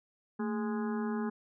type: harmonic tone with a mistuned harmonic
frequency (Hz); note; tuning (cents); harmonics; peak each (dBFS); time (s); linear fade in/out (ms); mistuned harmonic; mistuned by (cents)
207.7; G#3; 0; 1 / 2 / 4 / 5 / 6 / 7 / 8; -32 / -38 / -44 / -46 / -48 / -49 / -50; 0.39-1.3; 10; 1; +120
effects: none